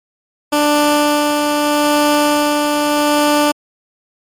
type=tone with tremolo; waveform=15% pulse; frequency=295.1 Hz; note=D4; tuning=8 cents sharp; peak=-4 dBFS; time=0.52-3.52 s; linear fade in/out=10 ms; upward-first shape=sine; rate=0.8 Hz; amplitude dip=30%; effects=MP3 64 kbps